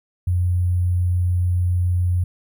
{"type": "tone with sample-and-hold", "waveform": "sine", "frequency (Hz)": 89.3, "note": "F2", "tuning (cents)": 39, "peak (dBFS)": -16, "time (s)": [0.27, 2.24], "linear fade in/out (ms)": 5, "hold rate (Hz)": 11025, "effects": []}